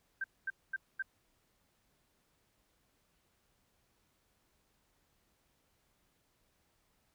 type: tone bursts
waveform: sine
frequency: 1568 Hz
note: G6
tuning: in tune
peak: -33 dBFS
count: 4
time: 0.21-1.024 s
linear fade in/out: 5 ms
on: 31 ms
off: 230 ms
effects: pink hiss -75 dBFS RMS until 7.14 s